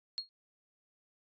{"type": "tone with exponential decay", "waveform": "sine", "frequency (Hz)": 4286, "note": "C8", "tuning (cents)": 41, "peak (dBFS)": -30, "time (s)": [0.18, 0.29], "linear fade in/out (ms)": 0, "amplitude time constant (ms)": 23, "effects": ["resampled to 16000 Hz"]}